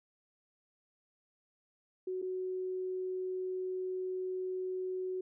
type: tone with dropouts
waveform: sine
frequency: 371 Hz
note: F#4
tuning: 5 cents sharp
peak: -34 dBFS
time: 2.07-5.21 s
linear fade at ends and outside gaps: 5 ms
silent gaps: 2.218-2.224 s
effects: none